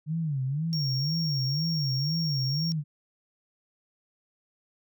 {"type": "tone with vibrato", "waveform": "sine", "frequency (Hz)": 146.83, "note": "D3", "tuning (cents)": 0, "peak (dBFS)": -26, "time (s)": [0.06, 2.84], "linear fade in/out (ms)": 50, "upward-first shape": "sine", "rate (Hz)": 2, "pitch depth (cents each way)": 210}
{"type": "tone", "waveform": "triangle", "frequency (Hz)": 5540, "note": "F8", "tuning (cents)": -15, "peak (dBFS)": -29, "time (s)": [0.73, 2.72], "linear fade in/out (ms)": 0}
{"effects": []}